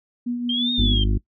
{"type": "tone with tremolo", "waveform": "sine", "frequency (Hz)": 242, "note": "B3", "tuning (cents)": -35, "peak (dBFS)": -21, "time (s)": [0.26, 0.97], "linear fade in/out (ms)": 10, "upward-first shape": "triangle", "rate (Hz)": 5.8, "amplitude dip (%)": 45}
{"type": "exponential two-way sweep", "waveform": "sine", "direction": "up then down", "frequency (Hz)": [3133, 3729, 3133], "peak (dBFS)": -21, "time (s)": [0.49, 1.04], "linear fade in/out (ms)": 5, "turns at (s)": 0.72}
{"type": "harmonic tone", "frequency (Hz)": 51.1, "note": "G#1", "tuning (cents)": -27, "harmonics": [1, 2, 4, 5, 6, 7], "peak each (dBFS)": [-18, -24, -30, -32, -34, -35], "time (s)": [0.78, 1.18], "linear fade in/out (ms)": 10}
{"effects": ["noise-tail reverb RT60 0.1 s tail -20 dB re dry"]}